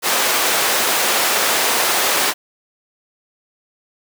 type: high-pass noise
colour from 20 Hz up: pink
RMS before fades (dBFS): -17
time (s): 0.02-2.34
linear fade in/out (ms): 50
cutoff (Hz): 550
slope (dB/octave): 12
effects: none